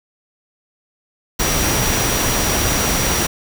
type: tone in noise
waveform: sine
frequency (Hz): 5780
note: F#8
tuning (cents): -41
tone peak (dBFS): -24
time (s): 1.39-3.27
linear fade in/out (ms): 10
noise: pink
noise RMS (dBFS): -18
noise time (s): 1.39-3.27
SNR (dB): -9
effects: none